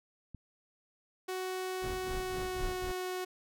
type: click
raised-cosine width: 5 ms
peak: -33 dBFS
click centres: 0.347 s
type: tone with pitch glide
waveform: sawtooth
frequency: 371.7 to 367.6 Hz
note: F#4 to F#4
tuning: +8 to -11 cents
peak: -31 dBFS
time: 1.28-3.25 s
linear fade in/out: 10 ms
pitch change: -19 cents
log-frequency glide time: 2.15-2.79 s
type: noise with tremolo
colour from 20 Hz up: brown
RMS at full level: -38 dBFS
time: 1.82-2.92 s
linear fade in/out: 5 ms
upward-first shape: sine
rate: 3.9 Hz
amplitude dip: 80%
effects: none